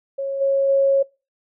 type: tone with level steps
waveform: sine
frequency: 548 Hz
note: C#5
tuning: 20 cents flat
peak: -22 / -15 / -13 dBFS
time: 0.18-1.03 s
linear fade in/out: 10 ms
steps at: 0.4 / 0.68 s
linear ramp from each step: 20 ms
effects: noise-tail reverb RT60 0.3 s tail -25 dB re dry